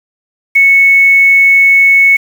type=tone with quantisation; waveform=sine; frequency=2208 Hz; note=C#7; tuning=7 cents flat; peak=-3 dBFS; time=0.55-2.17 s; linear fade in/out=10 ms; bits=5; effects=none